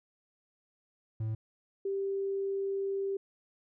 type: tone pair in turn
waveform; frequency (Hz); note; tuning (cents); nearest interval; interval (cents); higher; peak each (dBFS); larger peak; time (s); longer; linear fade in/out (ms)
triangle / sine; 110.1 / 392.4; A2 / G4; +2 / +2; octave + minor seventh; 2200; second; -29 / -30; first; 1.2-1.35 / 1.85-3.17; second; 5
effects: none